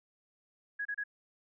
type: tone bursts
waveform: sine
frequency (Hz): 1665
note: G#6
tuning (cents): +4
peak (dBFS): -33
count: 3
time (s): 0.79-1.039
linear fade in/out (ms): 10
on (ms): 63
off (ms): 30
effects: none